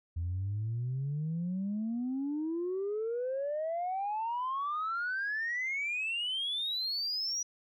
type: exponential sweep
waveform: sine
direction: up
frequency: 82.41 to 5860 Hz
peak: -30 dBFS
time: 0.16-7.43 s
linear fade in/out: 10 ms
effects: tanh soft clip ceiling -28 dBFS